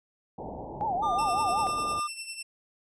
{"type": "low-pass noise", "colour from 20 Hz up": "white", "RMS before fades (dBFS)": -39, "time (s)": [0.38, 2], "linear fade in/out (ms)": 5, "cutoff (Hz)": 920, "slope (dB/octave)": 96}
{"type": "tone with vibrato", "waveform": "sine", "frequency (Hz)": 795, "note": "G5", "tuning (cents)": 24, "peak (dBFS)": -26, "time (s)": [0.81, 1.67], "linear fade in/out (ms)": 0, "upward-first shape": "triangle", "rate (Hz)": 5.4, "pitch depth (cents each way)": 260}
{"type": "tone", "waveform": "triangle", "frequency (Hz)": 1202, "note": "D6", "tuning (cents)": 40, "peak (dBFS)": -26, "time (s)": [1.02, 2.08], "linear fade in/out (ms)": 20}
{"type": "tone with tremolo", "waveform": "15% pulse", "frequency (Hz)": 2688, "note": "E7", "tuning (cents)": 33, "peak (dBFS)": -27, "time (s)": [1.18, 2.43], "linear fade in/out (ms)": 10, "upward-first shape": "sine", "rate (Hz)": 10, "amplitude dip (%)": 60}
{"effects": ["resampled to 24000 Hz"]}